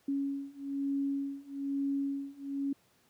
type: beating tone pair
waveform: sine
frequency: 277.2 / 278.3 Hz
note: C#4 / C#4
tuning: 0 / +7 cents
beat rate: 1.1 Hz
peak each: -35 / -34 dBFS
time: 0.08-2.73 s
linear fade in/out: 5 ms
effects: pink hiss -68 dBFS RMS until 3.09 s + high-pass 100 Hz 12 dB/octave